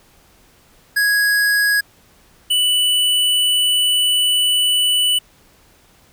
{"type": "tone pair in turn", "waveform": "square", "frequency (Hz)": [1661.2, 2970], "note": ["G#6", "F#7"], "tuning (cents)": [0, 6], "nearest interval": "minor seventh", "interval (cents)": 1006, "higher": "second", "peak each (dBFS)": -14, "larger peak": "neither", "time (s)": [[0.96, 1.81], [2.5, 5.19]], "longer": "second", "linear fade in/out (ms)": 10, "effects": ["pink hiss -52 dBFS RMS until 6.12 s"]}